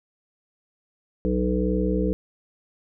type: harmonic tone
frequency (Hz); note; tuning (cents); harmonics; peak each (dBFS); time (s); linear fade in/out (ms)
61.9; B1; +5; 1 / 3 / 5 / 7 / 8; -26 / -25 / -27 / -28 / -29; 1.25-2.13; 0
effects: none